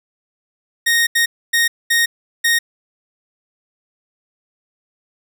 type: tone bursts at uneven times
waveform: sawtooth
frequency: 1860 Hz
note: A#6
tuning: 4 cents flat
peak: -9 dBFS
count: 5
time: 0.86-1.07 / 1.15-1.26 / 1.53-1.68 / 1.9-2.06 / 2.44-2.59 s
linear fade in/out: 10 ms
effects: none